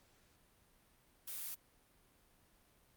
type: noise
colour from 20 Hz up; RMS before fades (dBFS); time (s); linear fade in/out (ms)
blue; -44; 1.27-1.55; 10
effects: pink hiss -70 dBFS RMS until 2.96 s + Opus 48 kbps